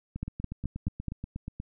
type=two click trains; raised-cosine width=5 ms; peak=-19 / -23 dBFS; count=5 / 13; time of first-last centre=0.23-1.083 / 0.16-1.601 s; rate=4.69 / 8.33 Hz; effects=none